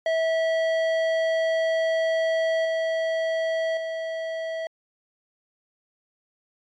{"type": "tone with level steps", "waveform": "square", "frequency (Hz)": 650, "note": "E5", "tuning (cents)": -24, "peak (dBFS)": [-21, -23, -28], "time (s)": [0.06, 4.67], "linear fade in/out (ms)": 2, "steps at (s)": [2.65, 3.77], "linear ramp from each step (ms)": 2, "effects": ["low-pass 3000 Hz 12 dB/octave", "MP3 96 kbps"]}